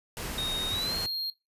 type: noise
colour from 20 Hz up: pink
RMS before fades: -36 dBFS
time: 0.17-1.06 s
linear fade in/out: 0 ms
type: tone with pitch glide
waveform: triangle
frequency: 3729 to 4234 Hz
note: A#7 to C8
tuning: 0 to +20 cents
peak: -28 dBFS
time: 0.38-1.3 s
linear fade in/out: 2 ms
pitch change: +220 cents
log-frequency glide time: 0.7-0.95 s
effects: noise-tail reverb RT60 0.2 s tail -20 dB re dry + resampled to 32000 Hz